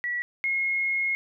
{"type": "tone pair in turn", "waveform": "sine", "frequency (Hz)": [1940, 2158], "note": ["B6", "C#7"], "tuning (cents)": [-31, -47], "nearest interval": "major second", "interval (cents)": 184, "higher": "second", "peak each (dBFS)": [-26, -23], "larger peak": "second", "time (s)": [[0.04, 0.22], [0.44, 1.15]], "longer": "second", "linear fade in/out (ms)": 0, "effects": []}